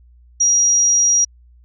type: tone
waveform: sine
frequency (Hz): 5730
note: F8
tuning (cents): +44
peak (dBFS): -11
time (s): 0.4-1.25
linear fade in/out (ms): 10
effects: added 60 Hz sine -45 dBFS peak until 1.64 s